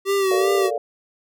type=tone with vibrato; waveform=square; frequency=386.1 Hz; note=G4; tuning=26 cents flat; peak=-18 dBFS; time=0.05-0.71 s; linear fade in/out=50 ms; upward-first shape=sine; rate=2.6 Hz; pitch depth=53 cents each way
type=chord; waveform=sine; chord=Bb major seventh; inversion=third; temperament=just; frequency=437 / 466.2 / 582.7 / 699.2 Hz; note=A4 / Bb4 / D5 / F5; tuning=-12 / 0 / -14 / +2 cents; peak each=-27 dBFS; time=0.31-0.78 s; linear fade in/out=2 ms
effects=none